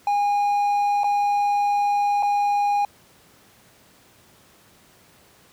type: tone with dropouts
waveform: triangle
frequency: 817 Hz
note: G#5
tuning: 29 cents flat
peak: -16 dBFS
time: 0.07-2.85 s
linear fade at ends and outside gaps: 2 ms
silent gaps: 1.035-1.042 / 2.226-2.23 s
effects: pink hiss -54 dBFS RMS until 5.52 s + high-pass 80 Hz 12 dB/octave